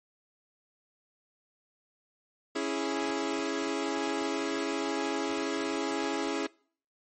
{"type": "chord", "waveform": "sawtooth", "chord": "C# minor", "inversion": "none", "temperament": "equal", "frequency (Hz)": [277.2, 329.6, 415.3], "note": ["C#4", "E4", "G#4"], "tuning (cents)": [0, 0, 0], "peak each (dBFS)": -30, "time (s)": [2.55, 6.47], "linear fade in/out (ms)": 10, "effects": ["noise-tail reverb RT60 0.5 s tail -24 dB re dry", "MP3 32 kbps"]}